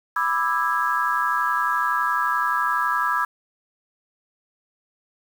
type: chord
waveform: sine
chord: E dominant seventh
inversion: second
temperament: just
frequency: 988.9 / 1186.7 / 1318.5 / 1648.1 Hz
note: B5 / D6 / E6 / G#6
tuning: +2 / +18 / 0 / -14 cents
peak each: -25 dBFS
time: 0.16-3.25 s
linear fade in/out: 5 ms
effects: 7-bit